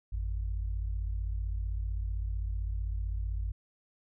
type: tone pair together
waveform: sine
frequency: 52.45 / 88.1 Hz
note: G#1 / F2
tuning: +18 / +16 cents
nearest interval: major sixth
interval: 898 cents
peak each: -31 / -38 dBFS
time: 0.12-3.52 s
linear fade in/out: 10 ms
effects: none